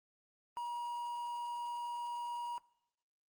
triangle tone with quantisation, 955 Hz, A#5, 42 cents sharp, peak -35 dBFS, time 0.57-2.58 s, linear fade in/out 0 ms, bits 10, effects noise-tail reverb RT60 0.7 s tail -22 dB re dry + Opus 24 kbps

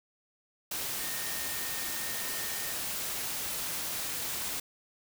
sine tone in noise, 1834 Hz, A#6, 29 cents flat, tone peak -44 dBFS, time 1-2.73 s, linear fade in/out 5 ms, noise white, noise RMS -35 dBFS, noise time 0.71-4.6 s, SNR -12 dB, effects none

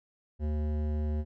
sine tone with hard clipping, 75.5 Hz, D2, 48 cents sharp, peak -30 dBFS, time 0.39-1.25 s, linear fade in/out 50 ms, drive 14 dB, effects none

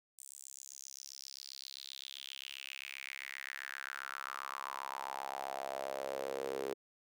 sawtooth tone with high-pass filter sweep, 67.6 Hz, C#2, 43 cents flat, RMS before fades -44 dBFS, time 0.18-6.74 s, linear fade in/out 10 ms, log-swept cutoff 8500 to 410 Hz, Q 4.8, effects none

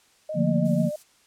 sine tone with vibrato, 607 Hz, D#5, 43 cents flat, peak -28 dBFS, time 0.29-0.96 s, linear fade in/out 5 ms, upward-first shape sine, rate 6.2 Hz, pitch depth 50 cents each way
sine chord, Bb major seventh, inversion first, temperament equal, 146.83 / 174.61 / 220 / 233.1 Hz, D3 / F3 / A3 / Bb3, 0 / 0 / 0 / 0 cents, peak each -26 / -23 / -29 / -25 dBFS, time 0.34-0.91 s, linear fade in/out 50 ms
violet noise, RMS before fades -43 dBFS, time 0.64-1.04 s, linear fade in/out 20 ms
effects white hiss -60 dBFS RMS until 1.26 s + low-pass 9000 Hz 12 dB/octave

